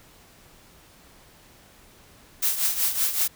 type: noise with tremolo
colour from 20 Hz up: blue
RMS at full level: -21 dBFS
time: 2.42-3.28 s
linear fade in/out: 10 ms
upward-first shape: triangle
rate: 5.3 Hz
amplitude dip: 75%
effects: pink hiss -53 dBFS RMS until 3.35 s